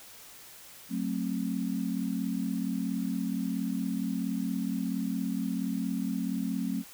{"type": "chord", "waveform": "sine", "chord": "F# diminished", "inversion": "none", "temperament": "just", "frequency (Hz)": [185, 222, 266.4], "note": ["F#3", "A3", "C4"], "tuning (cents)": [0, 16, 31], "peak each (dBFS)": -33, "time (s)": [0.89, 6.84], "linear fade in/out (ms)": 50, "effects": ["white hiss -50 dBFS RMS until 6.93 s"]}